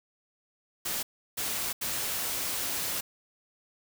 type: noise bursts at uneven times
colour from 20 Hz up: white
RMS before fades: -32 dBFS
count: 3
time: 0.85-1.03 / 1.37-1.73 / 1.81-3.01 s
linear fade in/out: 10 ms
effects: none